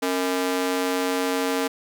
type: ring-modulated tone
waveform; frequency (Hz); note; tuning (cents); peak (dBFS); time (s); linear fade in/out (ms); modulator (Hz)
sawtooth; 366.4; F#4; -17; -15; 0.02-1.68; 10; 93.6
effects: none